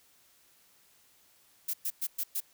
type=noise bursts; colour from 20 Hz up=violet; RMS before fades=-32 dBFS; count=5; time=1.68-2.405 s; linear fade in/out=10 ms; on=57 ms; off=110 ms; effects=white hiss -64 dBFS RMS until 2.53 s